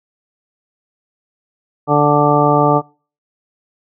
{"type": "harmonic tone", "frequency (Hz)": 146.83, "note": "D3", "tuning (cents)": 0, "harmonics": [1, 2, 3, 4, 5, 6, 8], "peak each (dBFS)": [-17, -17, -17, -17, -17, -17, -17], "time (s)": [1.87, 2.82], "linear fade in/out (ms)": 50, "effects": ["noise-tail reverb RT60 0.4 s tail -26 dB re dry"]}